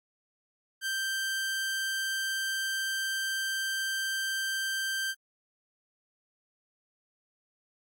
sawtooth tone, 1568 Hz, G6, in tune, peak -26 dBFS, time 0.81-5.15 s, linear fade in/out 50 ms, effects AAC 64 kbps

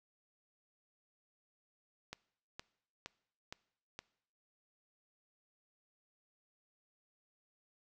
click train, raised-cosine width 0.2 ms, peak -26 dBFS, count 5, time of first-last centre 2.13-3.99 s, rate 2.15 Hz, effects noise-tail reverb RT60 0.7 s tail -22 dB re dry

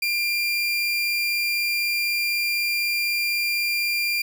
30% pulse tone, 2388 Hz, D7, 28 cents sharp, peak -19 dBFS, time 0.02-4.22 s, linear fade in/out 5 ms, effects none

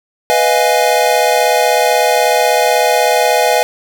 square chord, F half-diminished seventh, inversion second, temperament equal, 493.9 / 622.3 / 698.5 / 830.6 Hz, Cb5 / Eb5 / F5 / Ab5, 0 / 0 / 0 / 0 cents, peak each -16 dBFS, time 0.3-3.63 s, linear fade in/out 0 ms, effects none

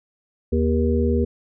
harmonic tone, 79.1 Hz, D#2, 29 cents sharp, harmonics 1 / 3 / 5 / 6, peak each -20 / -22 / -24 / -25 dBFS, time 0.52-1.25 s, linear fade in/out 10 ms, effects none

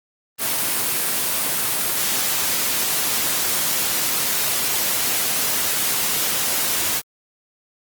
white noise, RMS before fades -21 dBFS, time 0.38-7.02 s, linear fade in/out 50 ms, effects high-pass 100 Hz 12 dB/octave + Opus 24 kbps

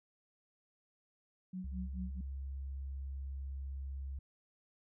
sine tone with tremolo, 185 Hz, F#3, in tune, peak -38 dBFS, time 1.53-2.21 s, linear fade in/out 5 ms, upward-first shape sine, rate 4.6 Hz, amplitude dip 100%
sine tone, 67.9 Hz, C#2, 35 cents flat, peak -39 dBFS, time 1.64-4.19 s, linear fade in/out 5 ms
effects none

